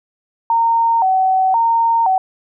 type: tone with vibrato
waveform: sine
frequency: 834 Hz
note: G#5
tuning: 7 cents sharp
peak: -11 dBFS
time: 0.5-2.18 s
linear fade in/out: 2 ms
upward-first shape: square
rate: 0.96 Hz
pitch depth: 170 cents each way
effects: none